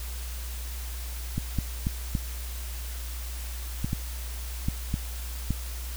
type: clicks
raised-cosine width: 5 ms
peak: -14 dBFS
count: 9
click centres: 1.38 / 1.587 / 1.869 / 2.152 / 3.845 / 3.931 / 4.685 / 4.941 / 5.506 s
effects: added 60 Hz sine -33 dBFS peak until 5.96 s + white hiss -42 dBFS RMS until 5.96 s